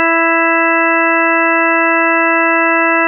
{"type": "harmonic tone", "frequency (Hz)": 330.8, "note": "E4", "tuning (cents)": 6, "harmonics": [1, 2, 3, 4, 5, 6, 8], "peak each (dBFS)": [-17, -17, -17, -17, -17, -17, -17], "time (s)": [0, 3.07], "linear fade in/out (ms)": 0, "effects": []}